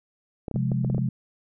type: clicks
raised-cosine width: 2 ms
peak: -18 dBFS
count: 8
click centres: 0.482 / 0.513 / 0.56 / 0.718 / 0.847 / 0.9 / 0.947 / 0.981 s
type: chord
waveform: sine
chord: F minor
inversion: second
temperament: equal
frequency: 130.81 / 174.61 / 207.7 Hz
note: C3 / F3 / Ab3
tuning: 0 / 0 / 0 cents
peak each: -24 / -29 / -29 dBFS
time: 0.54-1.09 s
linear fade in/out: 5 ms
effects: none